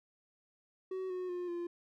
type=tone with pitch steps; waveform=triangle; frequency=375.8 / 365.7 / 355.9 / 346.4 Hz; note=F#4 / F#4 / F4 / F4; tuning=+27 / -20 / +33 / -14 cents; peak=-34 dBFS; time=0.91-1.67 s; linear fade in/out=5 ms; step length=190 ms; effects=none